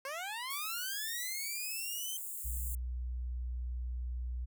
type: linear sweep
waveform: 15% pulse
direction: up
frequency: 523.3 to 3136 Hz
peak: -32 dBFS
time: 0.05-2.17 s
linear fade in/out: 2 ms
type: high-pass noise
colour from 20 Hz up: white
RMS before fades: -42 dBFS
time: 0.5-2.75 s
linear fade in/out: 2 ms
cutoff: 7100 Hz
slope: 96 dB/octave
type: tone with pitch glide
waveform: sine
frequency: 61.74 to 61.28 Hz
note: B1 to B1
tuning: 0 to -13 cents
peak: -35 dBFS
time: 2.44-4.46 s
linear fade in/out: 20 ms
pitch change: -13 cents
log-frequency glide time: 2.66-3.44 s
effects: none